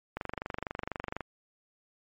click train, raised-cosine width 0.5 ms, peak -19 dBFS, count 26, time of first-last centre 0.17-1.207 s, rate 24.1 Hz, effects MP3 48 kbps

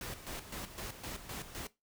pink noise with tremolo, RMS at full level -42 dBFS, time 0.01-1.67 s, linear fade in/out 2 ms, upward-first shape square, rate 3.9 Hz, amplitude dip 65%, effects noise-tail reverb RT60 0.2 s tail -18 dB re dry

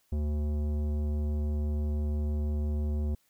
sine tone with tanh clipping, 74.5 Hz, D2, 25 cents sharp, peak -29 dBFS, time 0.12-3.15 s, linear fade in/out 5 ms, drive 14 dB, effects white hiss -70 dBFS RMS until 3.29 s

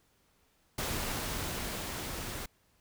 pink noise with level ramp, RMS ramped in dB -34 to -40 dBFS, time 0.78-2.46 s, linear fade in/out 5 ms, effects pink hiss -70 dBFS RMS until 2.8 s

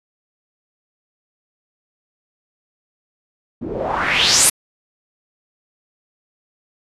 white noise with low-pass filter sweep, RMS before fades -17 dBFS, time 3.61-4.5 s, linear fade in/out 10 ms, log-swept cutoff 240 to 11000 Hz, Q 3.6, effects resampled to 32000 Hz

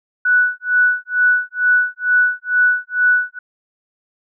sine tone with tremolo, 1480 Hz, F#6, in tune, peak -9 dBFS, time 0.25-3.39 s, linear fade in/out 5 ms, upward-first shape sine, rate 2.2 Hz, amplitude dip 100%, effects none

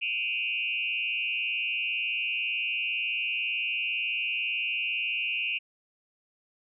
sine tone with frequency modulation, 2637 Hz, E7, in tune, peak -27 dBFS, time 0.01-5.59 s, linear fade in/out 20 ms, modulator 118 Hz, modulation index 2, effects none

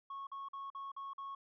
sine tone bursts, 1100 Hz, C#6, 14 cents flat, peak -40 dBFS, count 6, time 0.1-1.35 s, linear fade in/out 5 ms, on 170 ms, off 46 ms, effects tanh soft clip ceiling -40 dBFS

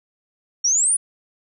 sine exponential sweep, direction up, 5490 to 9956 Hz, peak -15 dBFS, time 0.64-0.97 s, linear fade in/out 10 ms, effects none

